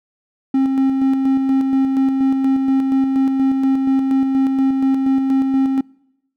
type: tone with tremolo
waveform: triangle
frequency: 267.6 Hz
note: C4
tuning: 39 cents sharp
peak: -10 dBFS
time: 0.54-5.81 s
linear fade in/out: 5 ms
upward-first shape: square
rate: 4.2 Hz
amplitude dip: 35%
effects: noise-tail reverb RT60 0.9 s tail -26 dB re dry